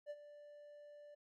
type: tone with ADSR envelope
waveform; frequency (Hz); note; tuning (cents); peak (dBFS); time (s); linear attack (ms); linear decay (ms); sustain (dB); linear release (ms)
triangle; 587.3; D5; 0; -40; 0.06-1.15; 43; 45; -13; 10
effects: none